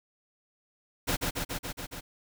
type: noise with echo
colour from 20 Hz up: pink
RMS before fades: -28 dBFS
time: 1.07-1.17 s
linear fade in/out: 20 ms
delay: 140 ms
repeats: 6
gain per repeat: -2 dB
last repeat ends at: 2.01 s
effects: none